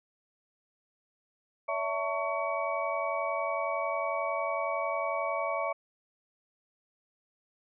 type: tone cluster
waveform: sine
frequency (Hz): 569 / 660 / 901 / 1118 / 2270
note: C#5 / E5 / A5 / C#6 / C#7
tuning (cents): +45 / +2 / +41 / +14 / +41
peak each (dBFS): -35 / -33 / -38 / -34 / -38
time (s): 1.68-5.73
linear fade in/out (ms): 10
effects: none